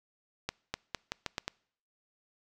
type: accelerating click train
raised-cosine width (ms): 0.2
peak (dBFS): -15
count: 7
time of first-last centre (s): 0.49-1.48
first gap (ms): 250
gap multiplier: 0.83
effects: noise-tail reverb RT60 0.6 s tail -26 dB re dry